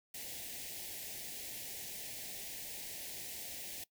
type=band-stop noise; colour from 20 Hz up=white; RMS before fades=-45 dBFS; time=0.14-3.84 s; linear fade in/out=5 ms; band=830 to 1800 Hz; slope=48 dB/octave; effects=noise-tail reverb RT60 0.1 s tail -20 dB re dry